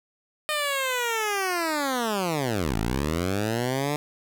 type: linear two-way sweep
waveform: 10% pulse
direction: down then up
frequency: 614 to 50.8 to 150.1 Hz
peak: -16 dBFS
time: 0.49-3.96 s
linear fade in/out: 0 ms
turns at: 2.77 s
effects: none